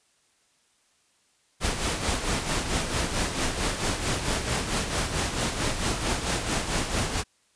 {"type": "noise with tremolo", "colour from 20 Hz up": "pink", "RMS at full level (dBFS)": -25, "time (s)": [1.6, 7.24], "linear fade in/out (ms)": 50, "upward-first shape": "sine", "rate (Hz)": 4.5, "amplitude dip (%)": 55, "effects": ["white hiss -66 dBFS RMS until 7.55 s", "resampled to 22050 Hz"]}